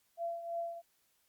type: tone with tremolo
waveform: sine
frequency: 679 Hz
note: F5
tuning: 49 cents flat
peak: -33 dBFS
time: 0.17-0.82 s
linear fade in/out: 50 ms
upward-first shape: triangle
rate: 3 Hz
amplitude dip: 70%
effects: white hiss -74 dBFS RMS until 1.28 s + Opus 48 kbps